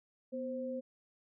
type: tone pair together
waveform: sine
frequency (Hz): 247 / 523.3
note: B3 / C5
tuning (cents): 0 / 0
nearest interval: octave + minor second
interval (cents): 1300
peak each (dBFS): -40 / -38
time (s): 0.32-0.81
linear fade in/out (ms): 20
effects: none